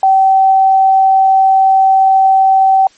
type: tone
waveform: sine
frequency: 769 Hz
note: G5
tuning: 33 cents flat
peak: -5 dBFS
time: 0.03-2.87 s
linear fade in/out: 2 ms
effects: white hiss -47 dBFS RMS until 2.97 s + MP3 32 kbps